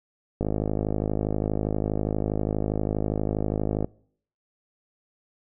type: click train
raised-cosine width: 2 ms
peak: -12 dBFS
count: 181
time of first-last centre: 0.41-3.845 s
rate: 52.4 Hz
effects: noise-tail reverb RT60 0.6 s tail -24 dB re dry